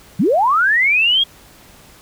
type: linear sweep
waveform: sine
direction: up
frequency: 143.1 to 3319 Hz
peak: -11 dBFS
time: 0.19-1.24 s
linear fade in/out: 10 ms
effects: pink hiss -45 dBFS RMS until 2.01 s